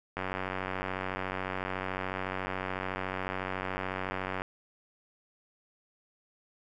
click train, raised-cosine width 0.5 ms, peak -18 dBFS, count 400, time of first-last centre 0.17-4.419 s, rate 93.9 Hz, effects none

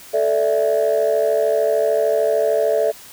sine chord, A suspended fourth, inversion none, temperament just, 440 / 586.7 / 660 Hz, A4 / D5 / E5, 0 / -2 / +2 cents, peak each -18 dBFS, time 0.13-2.92 s, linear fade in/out 20 ms, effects tanh soft clip ceiling -9 dBFS + white hiss -41 dBFS RMS until 3.12 s

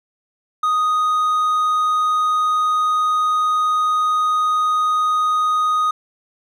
triangle tone, 1244.5 Hz, D#6, in tune, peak -13 dBFS, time 0.63-5.91 s, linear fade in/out 5 ms, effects none

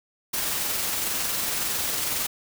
white noise with amplitude modulation, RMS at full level -26 dBFS, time 0.33-2.27 s, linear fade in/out 10 ms, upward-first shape sine, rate 21.9 Hz, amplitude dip 25%, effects none

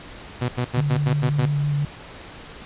sawtooth tone bursts, 123.47 Hz, B2, in tune, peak -17 dBFS, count 7, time 0.41-1.46 s, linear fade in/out 10 ms, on 78 ms, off 84 ms
sine tone with vibrato, 144.9 Hz, D3, 23 cents flat, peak -19 dBFS, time 0.77-1.85 s, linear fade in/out 2 ms, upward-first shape square, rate 5.8 Hz, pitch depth 12 cents each way
effects pink hiss -40 dBFS RMS until 2.65 s + resampled to 8000 Hz

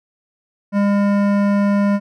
sine tone with hard clipping, 202 Hz, G#3, 48 cents flat, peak -15 dBFS, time 0.72-2 s, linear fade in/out 50 ms, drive 15 dB, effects none

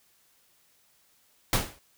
pink noise with exponential decay, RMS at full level -20 dBFS, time 1.53-1.79 s, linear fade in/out 2 ms, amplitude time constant 56 ms, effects white hiss -65 dBFS RMS until 1.97 s

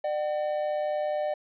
triangle tone pair together, 600.8 / 757 Hz, D5 / F#5, +39 / +39 cents, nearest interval major third, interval 400 cents, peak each -25 / -31 dBFS, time 0.04-1.34 s, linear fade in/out 5 ms, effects resampled to 11025 Hz

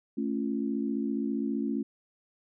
sine chord, A augmented, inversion none, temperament just, 220 / 275 / 343.8 Hz, A3 / C#4 / E#4, 0 / -14 / -27 cents, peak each -31 / -31 / -36 dBFS, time 0.17-1.83 s, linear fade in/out 10 ms, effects none

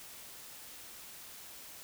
silence, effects white hiss -50 dBFS RMS until 1.83 s

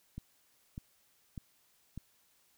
click train, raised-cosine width 5 ms, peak -29 dBFS, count 4, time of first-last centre 0.18-1.976 s, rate 1.67 Hz, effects white hiss -70 dBFS RMS until 2.57 s

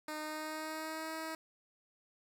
10% pulse tone with pitch glide, 306.6 to 319.8 Hz, D#4 to D#4, -25 to +48 cents, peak -31 dBFS, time 0.08-1.35 s, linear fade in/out 2 ms, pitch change +73 cents, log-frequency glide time 0.19-1.15 s, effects none

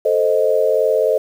sine chord, A diminished, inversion none, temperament equal, 440 / 523.3 / 622.3 Hz, A4 / C5 / Eb5, 0 / 0 / 0 cents, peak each -17 dBFS, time 0.05-1.18 s, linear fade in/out 5 ms, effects 7-bit

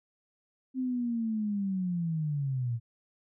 sine linear sweep, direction down, 262.1 to 113.2 Hz, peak -28 dBFS, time 0.74-2.8 s, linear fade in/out 50 ms, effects none

